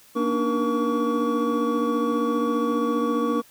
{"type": "tone cluster", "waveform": "triangle", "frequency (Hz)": [235.3, 288.6, 303.5, 474.6, 1132], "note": ["A#3", "D4", "D#4", "A#4", "C#6"], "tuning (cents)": [16, -30, -43, 31, 36], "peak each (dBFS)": [-24, -25, -29, -24, -26], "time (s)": [0.15, 3.42], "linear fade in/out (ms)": 20, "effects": ["white hiss -53 dBFS RMS until 3.5 s"]}